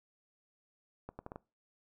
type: accelerating click train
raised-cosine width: 1 ms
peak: -29 dBFS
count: 5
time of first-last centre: 1.09-1.359 s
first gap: 100 ms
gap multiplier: 0.74
effects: noise-tail reverb RT60 0.3 s tail -22 dB re dry